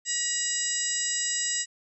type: harmonic tone with a mistuned harmonic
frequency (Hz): 960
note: B5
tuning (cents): -49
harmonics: 2 / 3 / 4 / 5 / 6 / 7 / 8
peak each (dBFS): -34 / -37 / -38 / -36 / -38 / -37 / -28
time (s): 0.05-1.66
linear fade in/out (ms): 50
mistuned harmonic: 5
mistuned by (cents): +72
effects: none